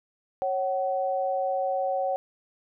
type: tone pair together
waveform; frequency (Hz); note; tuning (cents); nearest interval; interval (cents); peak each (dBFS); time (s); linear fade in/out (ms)
sine; 549.2 / 754; C#5 / F#5; -16 / +32; perfect fourth; 548; -27; 0.42-2.16; 0
effects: none